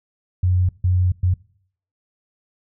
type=tone bursts at uneven times; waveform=sine; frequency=90.9 Hz; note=F#2; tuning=30 cents flat; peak=-14 dBFS; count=3; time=0.43-0.69 / 0.84-1.12 / 1.23-1.34 s; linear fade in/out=5 ms; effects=noise-tail reverb RT60 0.6 s tail -22 dB re dry